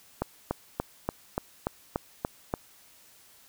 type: click train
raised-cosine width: 1 ms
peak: -13 dBFS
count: 9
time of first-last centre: 0.22-2.539 s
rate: 3.45 Hz
effects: white hiss -57 dBFS RMS until 3.48 s